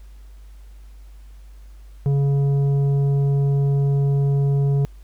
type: tone with tanh clipping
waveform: sine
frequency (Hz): 140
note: C#3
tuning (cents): +18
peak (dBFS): -17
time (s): 2.06-4.85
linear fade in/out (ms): 0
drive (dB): 8
effects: added 50 Hz sine -39 dBFS peak until 5.03 s + pink hiss -59 dBFS RMS until 5.03 s